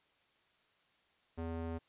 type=tone with band-pass filter; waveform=square; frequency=82.41 Hz; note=E2; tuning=in tune; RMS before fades=-40 dBFS; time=1.37-1.79 s; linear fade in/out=20 ms; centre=380 Hz; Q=0.56; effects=white hiss -72 dBFS RMS until 1.88 s + resampled to 8000 Hz